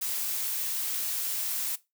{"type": "noise", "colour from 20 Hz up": "blue", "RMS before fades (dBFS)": -31, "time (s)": [0.01, 1.76], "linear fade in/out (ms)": 10, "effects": ["noise-tail reverb RT60 0.2 s tail -17 dB re dry"]}